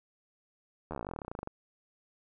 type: slowing click train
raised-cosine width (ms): 1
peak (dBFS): -24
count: 24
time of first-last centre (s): 0.91-1.474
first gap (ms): 12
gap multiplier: 1.06
effects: none